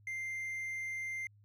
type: tone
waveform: triangle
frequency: 2093 Hz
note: C7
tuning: in tune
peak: -35 dBFS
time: 0.07-1.27 s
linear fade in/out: 2 ms
effects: added 103 Hz sine -60 dBFS peak until 1.44 s